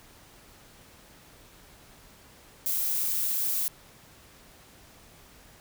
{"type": "noise with high-pass filter sweep", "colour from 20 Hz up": "violet", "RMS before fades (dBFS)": -28, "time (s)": [2.66, 3.68], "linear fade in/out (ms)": 0, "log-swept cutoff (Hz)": [430, 650], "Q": 3.1, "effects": ["pink hiss -54 dBFS RMS until 5.6 s"]}